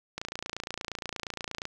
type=click train; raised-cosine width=0.2 ms; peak=-17 dBFS; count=43; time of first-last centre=0.18-1.654 s; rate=28.5 Hz; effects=none